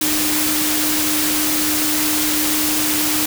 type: tone in noise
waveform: sine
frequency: 304.8 Hz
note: D#4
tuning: 36 cents flat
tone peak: -22 dBFS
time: 0.01-3.26 s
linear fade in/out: 5 ms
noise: white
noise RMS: -19 dBFS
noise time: 0.01-3.26 s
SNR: -6 dB
effects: none